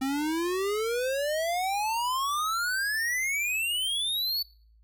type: exponential sweep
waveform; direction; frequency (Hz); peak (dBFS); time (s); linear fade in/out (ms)
square; up; 261.6 to 4527; -27; 0.01-4.43; 10
effects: noise-tail reverb RT60 0.5 s tail -24 dB re dry + added 55 Hz sine -56 dBFS peak until 4.83 s